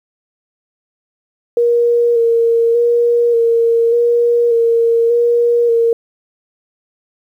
sine tone with vibrato, 468.4 Hz, A#4, 8 cents sharp, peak -9 dBFS, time 1.57-5.93 s, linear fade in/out 2 ms, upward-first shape square, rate 0.85 Hz, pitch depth 21 cents each way, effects 8-bit

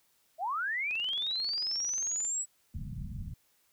sine linear sweep, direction up, 617 to 7902 Hz, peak -30 dBFS, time 0.38-2.46 s, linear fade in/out 50 ms
click train, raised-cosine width 0.2 ms, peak -31 dBFS, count 31, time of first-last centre 0.91-2.249 s, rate 22.4 Hz
pink low-pass noise, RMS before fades -39 dBFS, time 2.74-3.34 s, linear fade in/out 5 ms, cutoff 210 Hz, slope 48 dB/octave
effects white hiss -70 dBFS RMS until 3.72 s

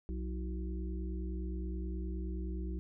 harmonic tone with a mistuned harmonic, 61.74 Hz, B1, in tune, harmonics 1 / 3 / 5 / 6, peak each -36 / -44 / -46 / -49 dBFS, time 0.09-2.79 s, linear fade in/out 0 ms, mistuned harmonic 5, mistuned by +67 cents, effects none

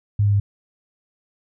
sine tone with pitch steps, 103 / 102 / 100.9 Hz, G#2 / G#2 / G#2, -14 / -31 / -49 cents, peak -14 dBFS, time 0.19-0.4 s, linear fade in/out 5 ms, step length 70 ms, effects none

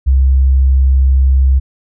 sine tone, 66.3 Hz, C2, 23 cents sharp, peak -6 dBFS, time 0.06-1.6 s, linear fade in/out 20 ms, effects none

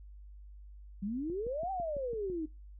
sine exponential two-way sweep, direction up then down, 188.3 to 788 to 301.5 Hz, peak -33 dBFS, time 1.02-2.46 s, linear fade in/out 10 ms, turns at 1.71 s
click train, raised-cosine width 3 ms, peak -33 dBFS, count 7, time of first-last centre 1.3-2.3 s, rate 6 Hz
effects noise-tail reverb RT60 0.2 s tail -19 dB re dry + added 50 Hz sine -48 dBFS peak until 2.79 s

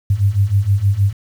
sine beating tone pair, 96 / 102.4 Hz, G2 / G#2, -36 / -24 cents, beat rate 6.4 Hz, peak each -16 / -14 dBFS, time 0.1-1.13 s, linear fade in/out 5 ms, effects 7-bit

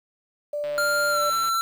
sine tone, 588 Hz, D5, 2 cents sharp, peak -25 dBFS, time 0.53-1.3 s, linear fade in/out 5 ms
click train, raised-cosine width 0.3 ms, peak -26 dBFS, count 125, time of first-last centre 0.64-1.489 s, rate 146 Hz
square tone with pitch glide, 1396.9 to 1345.4 Hz, F6 to E6, 0 to +35 cents, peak -22 dBFS, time 0.78-1.61 s, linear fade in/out 0 ms, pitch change -65 cents, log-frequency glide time 1.1-1.2 s
effects 9-bit

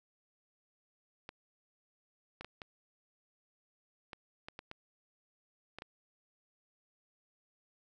clicks, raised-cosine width 0.3 ms, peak -28 dBFS, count 10, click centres 1.291 / 2.41 / 2.446 / 2.618 / 4.132 / 4.485 / 4.591 / 4.714 / 5.786 / 5.821 s, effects none

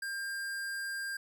square tone, 1599 Hz, G6, 34 cents sharp, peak -36 dBFS, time 0.02-1.17 s, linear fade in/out 5 ms, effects none

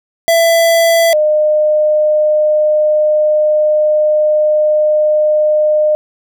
square / sine tone pair in turn, 667 / 608.6 Hz, E5 / D#5, +20 / -38 cents, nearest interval major second, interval 158 cents, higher first, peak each -8 dBFS, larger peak neither, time 0.28-1.13 / 1.13-5.95 s, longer second, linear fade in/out 0 ms, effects none

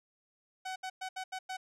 sawtooth tone bursts at uneven times, 751 Hz, F#5, 26 cents sharp, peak -33 dBFS, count 6, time 0.65-0.76 / 0.83-0.9 / 1.01-1.09 / 1.16-1.24 / 1.32-1.39 / 1.49-1.57 s, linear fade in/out 10 ms, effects low-pass 8000 Hz 12 dB/octave

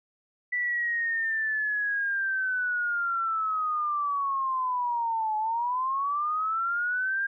sine linear two-way sweep, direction down then up, 1975.5 to 852 to 1612 Hz, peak -25 dBFS, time 0.52-7.27 s, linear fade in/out 10 ms, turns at 5.37 s, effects none

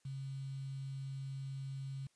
sine tone with quantisation, 135.3 Hz, C#3, 42 cents flat, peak -40 dBFS, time 0.05-2.07 s, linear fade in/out 5 ms, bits 10, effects white hiss -75 dBFS RMS until 2.15 s + resampled to 22050 Hz

